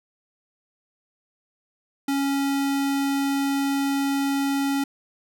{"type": "tone", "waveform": "square", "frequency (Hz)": 277.2, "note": "C#4", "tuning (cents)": 0, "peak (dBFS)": -22, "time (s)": [2.08, 4.84], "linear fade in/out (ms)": 5, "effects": []}